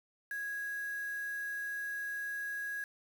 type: tone with quantisation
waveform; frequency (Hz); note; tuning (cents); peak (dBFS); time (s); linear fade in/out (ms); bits
sine; 1657; G#6; -4; -36; 0.31-2.84; 2; 8
effects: none